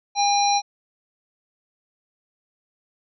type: harmonic tone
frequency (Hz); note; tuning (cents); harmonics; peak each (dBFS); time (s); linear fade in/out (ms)
810; G#5; -43; 1 / 3 / 5 / 7; -18 / -30 / -25 / -26; 0.15-0.62; 50
effects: none